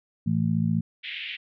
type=harmonic tone; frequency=55 Hz; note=A1; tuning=in tune; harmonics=2 / 3 / 4; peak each=-28 / -24 / -26 dBFS; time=0.26-0.81 s; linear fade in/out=10 ms
type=band-pass noise; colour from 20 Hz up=pink; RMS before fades=-35 dBFS; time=1.03-1.37 s; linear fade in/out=20 ms; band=2000 to 3400 Hz; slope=48 dB/octave
effects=none